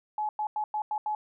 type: tone bursts at uneven times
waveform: sine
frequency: 850 Hz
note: G#5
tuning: 40 cents sharp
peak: -27 dBFS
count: 6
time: 0.18-0.29 / 0.39-0.47 / 0.56-0.64 / 0.74-0.82 / 0.91-0.98 / 1.06-1.15 s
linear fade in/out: 2 ms
effects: none